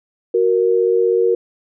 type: tone pair together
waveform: sine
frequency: 370 / 466.2 Hz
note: F#4 / A#4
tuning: 0 / 0 cents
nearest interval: major third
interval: 400 cents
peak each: -16 / -14 dBFS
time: 0.34-1.35 s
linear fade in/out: 5 ms
effects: none